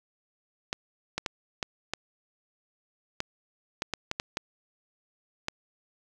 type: clicks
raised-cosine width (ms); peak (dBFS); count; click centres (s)
0.2; -12; 12; 0.729 / 1.18 / 1.262 / 1.628 / 1.936 / 3.204 / 3.821 / 3.937 / 4.114 / 4.199 / 4.371 / 5.484
effects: none